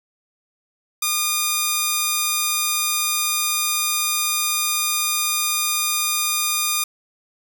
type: tone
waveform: 5% pulse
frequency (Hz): 1216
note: D#6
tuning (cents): -40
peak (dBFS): -7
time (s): 1.02-6.84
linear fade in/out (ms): 5
effects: none